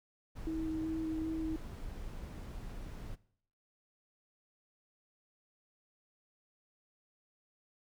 brown noise, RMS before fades -44 dBFS, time 0.35-3.16 s, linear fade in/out 20 ms
sine tone with vibrato, 319.2 Hz, D#4, 44 cents sharp, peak -34 dBFS, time 0.47-1.56 s, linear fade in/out 0 ms, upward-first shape square, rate 2.6 Hz, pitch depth 9 cents each way
effects noise-tail reverb RT60 0.6 s tail -19 dB re dry

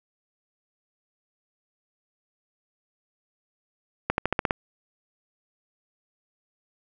accelerating click train, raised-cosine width 0.5 ms, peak -7 dBFS, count 7, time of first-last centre 4.1-4.508 s, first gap 81 ms, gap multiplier 0.93, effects none

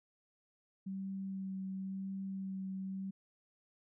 sine tone with vibrato, 192 Hz, G3, 36 cents flat, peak -38 dBFS, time 0.86-3.11 s, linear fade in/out 10 ms, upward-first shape sine, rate 0.95 Hz, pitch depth 13 cents each way, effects none

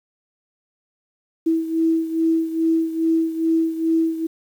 sine beating tone pair, 325.2 / 327.6 Hz, E4 / E4, -23 / -11 cents, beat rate 2.4 Hz, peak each -18 / -23 dBFS, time 1.46-4.27 s, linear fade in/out 10 ms, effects 8-bit

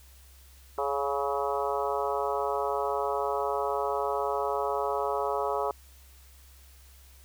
harmonic tone with a mistuned harmonic, 140 Hz, C#3, 18 cents sharp, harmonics 3 / 4 / 5 / 6 / 7 / 8 / 9, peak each -32 / -33 / -34 / -35 / -35 / -36 / -37 dBFS, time 0.78-5.71 s, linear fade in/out 2 ms, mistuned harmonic 9, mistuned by +22 cents, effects added 66 Hz sine -52 dBFS peak until 7.24 s + white hiss -58 dBFS RMS until 7.24 s

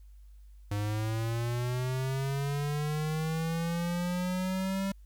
square linear sweep, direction up, 101.7 to 196 Hz, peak -30 dBFS, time 0.71-4.92 s, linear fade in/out 5 ms, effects added 50 Hz sine -49 dBFS peak until 5.05 s + white hiss -74 dBFS RMS until 5.05 s

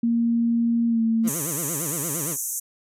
sine tone with pitch glide, 233.1 to 225.9 Hz, A#3 to A3, 0 to +46 cents, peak -18 dBFS, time 0.03-1.29 s, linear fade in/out 5 ms, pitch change -54 cents, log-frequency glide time 0.88-1.01 s
20% pulse tone with vibrato, 154.8 Hz, D#3, 9 cents flat, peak -25 dBFS, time 1.23-2.37 s, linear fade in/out 50 ms, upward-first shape sine, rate 8.7 Hz, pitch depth 220 cents each way
pink band-pass noise, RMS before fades -29 dBFS, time 1.27-2.6 s, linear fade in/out 10 ms, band 6000 to 14000 Hz, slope 96 dB/octave
effects none

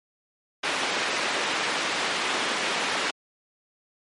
white band-pass noise, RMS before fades -27 dBFS, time 0.63-3.11 s, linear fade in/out 10 ms, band 270 to 2900 Hz, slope 12 dB/octave, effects MP3 48 kbps

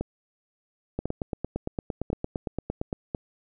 two click trains, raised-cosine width 2 ms, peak -15 / -15 dBFS, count 18 / 4, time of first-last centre 0.99-2.928 / 0.01-3.148 s, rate 8.77 / 0.956 Hz, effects none

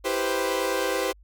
sawtooth chord, C major seventh, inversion first, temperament equal, 329.6 / 392 / 493.9 / 523.3 Hz, E4 / G4 / B4 / C5, 0 / 0 / 0 / 0 cents, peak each -29 / -25 / -26 / -24 dBFS, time 0.04-1.13 s, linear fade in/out 20 ms, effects added 50 Hz sine -50 dBFS peak until 1.23 s

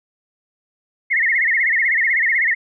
sine tone with vibrato, 1975.5 Hz, B6, in tune, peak -14 dBFS, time 1.1-2.55 s, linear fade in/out 20 ms, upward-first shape sine, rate 16 Hz, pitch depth 170 cents each way, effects none

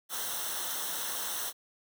white noise with comb filter, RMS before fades -35 dBFS, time 0.09-1.53 s, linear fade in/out 50 ms, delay 0.42 ms, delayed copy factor -0.75, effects none

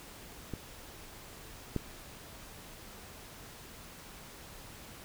clicks, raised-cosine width 3 ms, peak -24 / -18 dBFS, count 2, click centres 0.537 / 1.763 s, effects pink hiss -50 dBFS RMS until 5.04 s

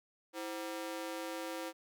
sawtooth ring-modulated tone, 425.7 Hz, G#4, 43 cents sharp, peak -32 dBFS, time 0.33-1.73 s, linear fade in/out 50 ms, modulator 96.6 Hz, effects none

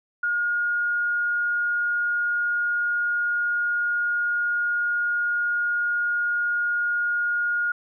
sine tone, 1429 Hz, F6, 39 cents sharp, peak -21 dBFS, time 0.23-7.72 s, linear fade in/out 5 ms, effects none

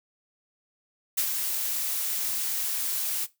blue noise with ADSR envelope, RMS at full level -24 dBFS, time 1.17-3.27 s, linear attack 12 ms, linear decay 68 ms, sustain -5 dB, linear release 35 ms, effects noise-tail reverb RT60 0.2 s tail -17 dB re dry

